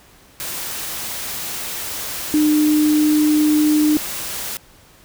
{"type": "tone in noise", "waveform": "sine", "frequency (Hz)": 302.8, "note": "D#4", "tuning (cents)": -47, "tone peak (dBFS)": -12, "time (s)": [2.34, 3.97], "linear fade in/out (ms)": 0, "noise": "white", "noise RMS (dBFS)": -27, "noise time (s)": [0.4, 4.57], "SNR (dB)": 12, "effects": ["pink hiss -49 dBFS RMS until 5.04 s"]}